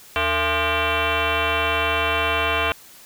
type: tone with frequency modulation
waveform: sine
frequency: 830.6 Hz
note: G#5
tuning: in tune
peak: -18 dBFS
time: 0.16-2.72 s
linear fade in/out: 0 ms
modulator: 376 Hz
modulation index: 6
effects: white hiss -46 dBFS RMS until 3.05 s